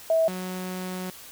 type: tone pair in turn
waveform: sine / sawtooth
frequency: 650 / 184.09 Hz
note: E5 / F#3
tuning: -24 / -9 cents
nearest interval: octave + minor seventh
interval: 2185 cents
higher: first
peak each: -18 / -27 dBFS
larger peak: first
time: 0.1-0.28 / 0.28-1.1 s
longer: second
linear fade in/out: 2 ms
effects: white hiss -45 dBFS RMS until 1.31 s